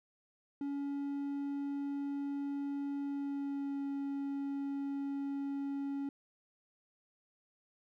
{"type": "tone with pitch glide", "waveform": "triangle", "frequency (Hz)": [281.8, 278.7], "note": ["C#4", "C#4"], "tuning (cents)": [29, 9], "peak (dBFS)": -33, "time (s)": [0.61, 6.09], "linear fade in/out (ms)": 2, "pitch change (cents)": -20, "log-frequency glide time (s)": [3.03, 3.84], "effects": []}